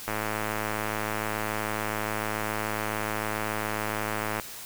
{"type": "click train", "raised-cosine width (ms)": 0.5, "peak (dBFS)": -14, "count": 463, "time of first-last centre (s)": [0.08, 4.398], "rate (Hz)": 107, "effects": ["white hiss -41 dBFS RMS until 4.65 s"]}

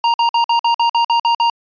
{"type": "tone bursts", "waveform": "square", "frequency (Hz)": 934, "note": "A#5", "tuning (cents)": 3, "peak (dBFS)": -12, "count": 10, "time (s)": [0.04, 1.499], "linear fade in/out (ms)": 2, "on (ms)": 100, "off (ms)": 51, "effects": ["resampled to 11025 Hz"]}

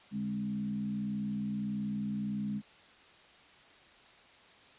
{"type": "tone with frequency modulation", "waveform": "sine", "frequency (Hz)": 206.4, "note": "G#3", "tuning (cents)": -10, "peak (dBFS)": -32, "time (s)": [0.11, 2.62], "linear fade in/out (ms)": 50, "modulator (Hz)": 61.6, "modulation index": 0.63, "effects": ["white hiss -58 dBFS RMS until 4.78 s", "resampled to 8000 Hz"]}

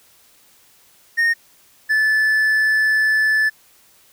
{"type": "tone pair in turn", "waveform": "triangle", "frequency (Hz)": [1846, 1742.4], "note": ["A#6", "A6"], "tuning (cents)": [-17, -17], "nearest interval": "minor second", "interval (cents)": 100, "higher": "first", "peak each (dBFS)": -12, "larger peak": "neither", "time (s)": [[1.17, 1.34], [1.89, 3.5]], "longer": "second", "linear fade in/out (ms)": 20, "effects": ["white hiss -53 dBFS RMS until 4.12 s"]}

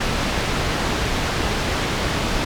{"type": "low-pass noise", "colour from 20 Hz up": "pink", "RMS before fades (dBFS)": -22, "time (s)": [0, 2.45], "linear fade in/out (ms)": 10, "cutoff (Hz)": 4800, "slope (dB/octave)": 12, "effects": []}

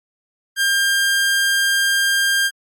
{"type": "tone", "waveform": "sawtooth", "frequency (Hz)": 1600, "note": "G6", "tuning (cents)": 35, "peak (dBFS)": -11, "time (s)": [0.56, 2.51], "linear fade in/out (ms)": 50, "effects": ["MP3 64 kbps"]}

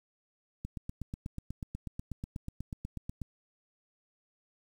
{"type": "click train", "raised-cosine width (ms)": 5, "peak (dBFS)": -25, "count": 22, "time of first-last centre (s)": [0.65, 3.217], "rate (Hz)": 8.18, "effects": ["9-bit"]}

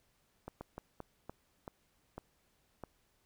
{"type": "slowing click train", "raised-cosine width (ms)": 1, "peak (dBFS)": -29, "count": 8, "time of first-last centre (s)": [0.48, 2.837], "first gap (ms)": 130, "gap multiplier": 1.31, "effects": ["pink hiss -74 dBFS RMS until 3.25 s"]}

